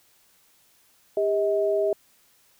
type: tone pair together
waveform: sine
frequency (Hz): 400.7 / 636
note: G4 / D#5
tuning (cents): +38 / +38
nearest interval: minor sixth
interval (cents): 800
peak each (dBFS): -23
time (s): 1.17-1.93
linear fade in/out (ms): 2
effects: white hiss -61 dBFS RMS until 2.59 s